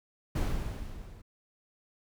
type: noise with level ramp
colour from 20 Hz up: brown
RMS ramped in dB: -26 to -50 dBFS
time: 0.35-1.22 s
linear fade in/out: 10 ms
effects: none